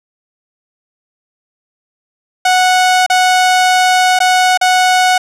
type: tone with dropouts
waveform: sawtooth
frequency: 737 Hz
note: F#5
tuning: 7 cents flat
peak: -4 dBFS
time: 2.45-5.18 s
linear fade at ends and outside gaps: 5 ms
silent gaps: 3.064-3.099 / 4.19-4.202 / 4.575-4.612 s
effects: low-pass 9000 Hz 12 dB/octave